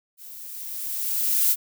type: noise with level ramp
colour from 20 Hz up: violet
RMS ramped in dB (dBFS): -43 to -18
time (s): 0.17-1.56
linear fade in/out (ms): 50
effects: none